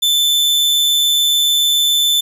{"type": "tone with amplitude modulation", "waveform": "40% pulse", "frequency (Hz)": 3520, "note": "A7", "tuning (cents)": 0, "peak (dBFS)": -9, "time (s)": [0.02, 2.21], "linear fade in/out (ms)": 10, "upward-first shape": "sine", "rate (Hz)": 147, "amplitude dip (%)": 30, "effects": ["8-bit"]}